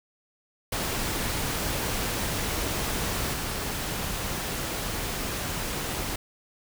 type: noise with level steps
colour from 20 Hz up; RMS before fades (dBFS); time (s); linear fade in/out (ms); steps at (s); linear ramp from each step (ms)
pink; -29 / -31; 0.72-6.16; 5; 3.33; 10
effects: none